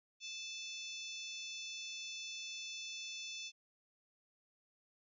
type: harmonic tone with a mistuned harmonic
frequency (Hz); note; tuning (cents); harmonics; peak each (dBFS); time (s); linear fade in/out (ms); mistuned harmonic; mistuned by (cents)
874; A5; -12; 3 / 4 / 5 / 6 / 7 / 8; -48 / -48 / -55 / -52 / -51 / -59; 0.2-3.52; 50; 6; +25
effects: none